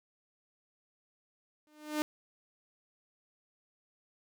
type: tone with exponential growth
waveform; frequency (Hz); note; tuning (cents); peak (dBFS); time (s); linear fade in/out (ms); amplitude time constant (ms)
sawtooth; 302.5; D#4; -49; -23; 1.67-2.02; 0; 74
effects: none